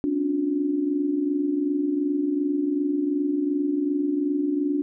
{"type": "tone cluster", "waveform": "sine", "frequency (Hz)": [267.8, 290.5, 357.8], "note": ["C4", "D4", "F4"], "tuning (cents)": [40, -19, 42], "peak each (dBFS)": [-31, -22, -30], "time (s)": [0.04, 4.82], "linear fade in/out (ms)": 0, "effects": []}